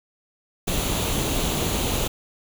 pink noise with comb filter, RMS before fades -24 dBFS, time 0.67-2.08 s, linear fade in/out 10 ms, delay 0.29 ms, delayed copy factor +0.5, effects none

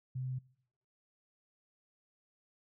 sine tone, 128.9 Hz, C3, 26 cents flat, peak -35 dBFS, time 0.15-0.39 s, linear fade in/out 10 ms, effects noise-tail reverb RT60 0.7 s tail -23 dB re dry

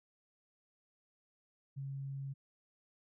sine tone, 137.1 Hz, C#3, 19 cents flat, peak -39 dBFS, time 1.76-2.34 s, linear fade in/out 20 ms, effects none

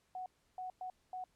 sine tone bursts at uneven times, 740 Hz, F#5, in tune, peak -40 dBFS, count 4, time 0.15-0.26 / 0.58-0.7 / 0.81-0.9 / 1.13-1.24 s, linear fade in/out 2 ms, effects pink hiss -75 dBFS RMS until 1.35 s + low-pass 11000 Hz 12 dB/octave

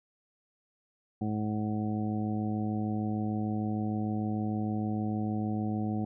harmonic tone, 106.6 Hz, G#2, 46 cents sharp, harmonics 1 / 2 / 3 / 4 / 5 / 6 / 7, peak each -34 / -31 / -37 / -46 / -47 / -51 / -41 dBFS, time 1.21-6.05 s, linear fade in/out 5 ms, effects none

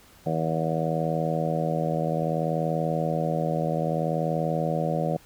harmonic tone, 80.6 Hz, E2, 38 cents flat, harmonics 2 / 3 / 4 / 5 / 6 / 7 / 8 / 9, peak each -27 / -35 / -35 / -39 / -32 / -30 / -34 / -32 dBFS, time 0.26-5.17 s, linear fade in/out 5 ms, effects pink hiss -54 dBFS RMS until 5.25 s

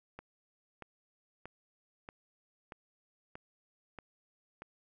click train, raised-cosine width 0.5 ms, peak -30 dBFS, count 8, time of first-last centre 0.19-4.62 s, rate 1.58 Hz, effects none

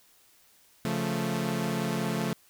sawtooth chord, Db augmented, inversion none, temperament equal, 138.59 / 174.61 / 220 Hz, Db3 / F3 / A3, 0 / 0 / 0 cents, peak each -30 / -28 / -27 dBFS, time 0.85-2.33 s, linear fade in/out 0 ms, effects white hiss -61 dBFS RMS until 2.49 s

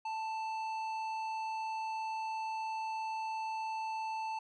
sine tone with tanh clipping, 883 Hz, A5, 6 cents sharp, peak -37 dBFS, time 0.05-4.39 s, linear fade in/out 5 ms, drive 11 dB, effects none

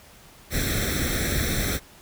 pink noise with comb filter, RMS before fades -25 dBFS, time 0.5-1.8 s, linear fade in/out 50 ms, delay 0.52 ms, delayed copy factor +0.85, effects pink hiss -50 dBFS RMS until 2.01 s

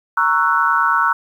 sine chord, F# dominant seventh, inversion first, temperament equal with one note detuned, 932.3 / 1108.7 / 1330.8 / 1480 Hz, A#5 / C#6 / E6 / F#6, 0 / 0 / +16 / 0 cents, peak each -20 / -19 / -17 / -18 dBFS, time 0.17-1.13 s, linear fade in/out 5 ms, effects 8-bit

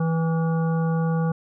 harmonic tone with a mistuned harmonic, 163.8 Hz, E3, 11 cents flat, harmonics 1 / 3 / 5 / 7 / 9, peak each -20 / -30 / -34 / -37 / -39 dBFS, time 0-1.32 s, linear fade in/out 5 ms, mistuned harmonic 9, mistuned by -46 cents, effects none

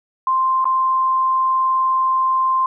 sine tone with dropouts, 1046.5 Hz, C6, in tune, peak -14 dBFS, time 0.27-2.66 s, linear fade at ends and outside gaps 2 ms, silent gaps 0.644-0.654 s, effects none

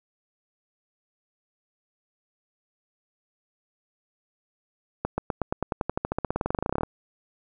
accelerating click train, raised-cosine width 1 ms, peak -11 dBFS, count 29, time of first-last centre 5.05-6.834 s, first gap 130 ms, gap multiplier 0.94, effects none

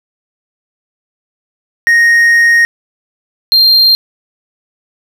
triangle tone pair in turn, 1864.7 / 4186 Hz, A#6 / C8, 0 / 0 cents, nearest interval octave + major second, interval 1400 cents, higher second, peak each -3 dBFS, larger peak neither, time 1.87-2.65 / 3.52-3.95 s, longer first, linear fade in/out 0 ms, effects none

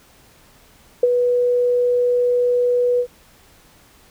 sine tone with ADSR envelope, 490 Hz, B4, 14 cents flat, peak -8 dBFS, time 1.03-3.07 s, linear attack 4 ms, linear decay 28 ms, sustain -6 dB, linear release 75 ms, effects pink hiss -51 dBFS RMS until 4.1 s

